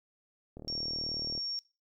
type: click train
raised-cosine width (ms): 2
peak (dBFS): -31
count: 32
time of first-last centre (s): 0.57-1.377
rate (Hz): 38.4
type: tone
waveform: sine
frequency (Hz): 5520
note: F8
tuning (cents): -21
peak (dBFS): -33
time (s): 0.68-1.59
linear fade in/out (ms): 0
effects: noise-tail reverb RT60 0.3 s tail -21 dB re dry